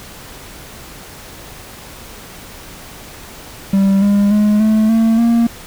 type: tone with pitch steps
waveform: triangle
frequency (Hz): 195.4 / 202.4 / 209.7 / 217.2 / 225 / 233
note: G3 / G#3 / G#3 / A3 / A3 / A#3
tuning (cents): -5 / -44 / +17 / -22 / +39 / -1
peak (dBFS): -7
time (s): 3.73-5.47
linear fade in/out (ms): 5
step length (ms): 290
effects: pink hiss -35 dBFS RMS until 5.66 s